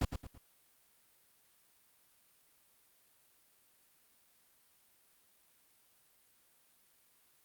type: noise with echo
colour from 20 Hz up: brown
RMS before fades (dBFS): -30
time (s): 0.01-0.05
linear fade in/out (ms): 5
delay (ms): 110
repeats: 3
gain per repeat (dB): -8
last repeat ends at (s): 0.38
effects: white hiss -69 dBFS RMS until 7.44 s + Opus 48 kbps